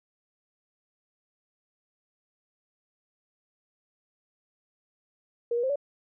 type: tone with pitch steps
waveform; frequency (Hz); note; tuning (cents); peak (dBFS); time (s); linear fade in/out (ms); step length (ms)
sine; 472.1 / 478.7 / 525 / 571; A#4 / A#4 / C5 / D5; +22 / +46 / +6 / -49; -24; 5.51-5.758; 5; 62
effects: none